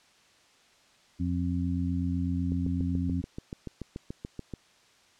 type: harmonic tone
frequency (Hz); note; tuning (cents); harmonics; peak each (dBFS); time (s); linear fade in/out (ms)
88; F2; +14; 1 / 2 / 3; -30 / -32 / -31; 1.19-3.22; 20
type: click train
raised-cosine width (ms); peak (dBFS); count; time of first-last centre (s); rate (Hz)
3; -23; 15; 2.52-4.537; 6.94
effects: white hiss -61 dBFS RMS until 5.19 s + low-pass 6000 Hz 12 dB/octave